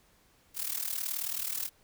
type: noise with amplitude modulation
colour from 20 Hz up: blue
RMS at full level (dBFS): -31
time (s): 0.54-1.7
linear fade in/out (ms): 50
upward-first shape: sine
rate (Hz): 38.7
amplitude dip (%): 80
effects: pink hiss -65 dBFS RMS until 1.83 s